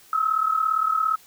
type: tone pair together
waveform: sine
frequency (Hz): 1281 / 1318.5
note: E6 / E6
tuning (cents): -50 / 0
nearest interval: unison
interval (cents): 50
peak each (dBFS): -21 / -24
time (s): 0.13-1.16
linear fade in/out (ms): 2
effects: white hiss -52 dBFS RMS until 1.26 s